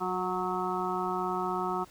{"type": "harmonic tone with a mistuned harmonic", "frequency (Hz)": 183.8, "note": "F#3", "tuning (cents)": -11, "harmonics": [1, 2, 4, 5, 6, 7], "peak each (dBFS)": [-38, -34, -35, -36, -37, -35], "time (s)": [0, 1.85], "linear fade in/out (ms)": 20, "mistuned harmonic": 2, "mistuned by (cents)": -18, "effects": ["pink hiss -56 dBFS RMS until 1.9 s"]}